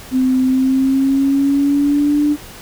sine tone with pitch glide, 258.3 to 295 Hz, C4 to D4, -22 to +8 cents, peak -11 dBFS, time 0.11-2.37 s, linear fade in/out 50 ms, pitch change +230 cents, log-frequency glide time 0.44-2.25 s, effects pink hiss -36 dBFS RMS until 2.61 s

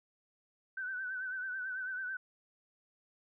sine tone with vibrato, 1518 Hz, F#6, 44 cents sharp, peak -36 dBFS, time 0.77-2.17 s, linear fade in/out 5 ms, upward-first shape triangle, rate 9.1 Hz, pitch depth 68 cents each way, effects none

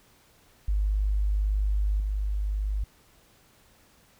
sine tone with level steps, 50.9 Hz, G#1, 34 cents flat, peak -22 / -25 dBFS, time 0.68-2.84 s, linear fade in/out 5 ms, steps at 2 s, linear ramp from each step 2 ms, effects pink hiss -60 dBFS RMS until 4.19 s

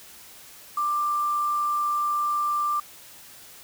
sine tone with quantisation, 1184 Hz, D6, 14 cents sharp, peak -22 dBFS, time 0.77-2.8 s, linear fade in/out 5 ms, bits 7, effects white hiss -47 dBFS RMS until 3.63 s

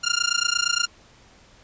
10% pulse tone with amplitude modulation, 1400 Hz, F6, 4 cents sharp, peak -8 dBFS, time 0.03-0.87 s, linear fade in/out 20 ms, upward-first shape sine, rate 28.6 Hz, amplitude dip 95%, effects pink hiss -53 dBFS RMS until 1.63 s + resampled to 16000 Hz

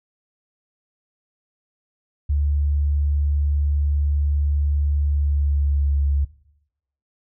sine tone with pitch glide, 72.5 to 70.6 Hz, D2 to C#2, -22 to +32 cents, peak -17 dBFS, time 2.29-6.25 s, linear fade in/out 10 ms, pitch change -46 cents, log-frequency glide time 5.06-6.02 s, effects noise-tail reverb RT60 0.8 s tail -18 dB re dry

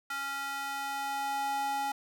square tone with high-pass filter sweep, 277.2 Hz, C#4, in tune, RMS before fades -34 dBFS, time 0.1-1.92 s, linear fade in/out 5 ms, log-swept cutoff 1300 to 730 Hz, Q 3, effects none

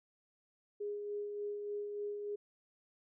sine tone with tremolo, 412.3 Hz, G#4, 13 cents flat, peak -36 dBFS, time 0.8-2.36 s, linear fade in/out 10 ms, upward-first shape sine, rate 3.4 Hz, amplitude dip 35%, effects none

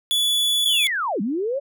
45% pulse tone, 3432 Hz, A7, 44 cents flat, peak -18 dBFS, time 0.11-0.87 s, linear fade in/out 0 ms
sine linear two-way sweep, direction down then up, 3549 to 185 to 577 Hz, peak -21 dBFS, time 0.63-1.6 s, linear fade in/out 20 ms, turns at 1.21 s
effects none

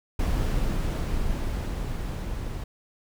brown noise with level ramp, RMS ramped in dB -24 to -32 dBFS, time 0.19-2.64 s, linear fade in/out 5 ms, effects none

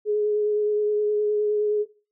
sine tone with vibrato, 420 Hz, G#4, 19 cents sharp, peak -19 dBFS, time 0.05-1.86 s, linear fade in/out 50 ms, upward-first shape triangle, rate 9.6 Hz, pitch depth 16 cents each way, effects noise-tail reverb RT60 0.4 s tail -18 dB re dry

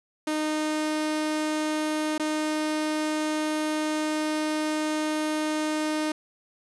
sawtooth tone with dropouts, 307.7 Hz, D#4, 19 cents flat, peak -21 dBFS, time 0.27-6.12 s, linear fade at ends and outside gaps 5 ms, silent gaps 2.18-2.196 s, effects resampled to 24000 Hz + 8-bit

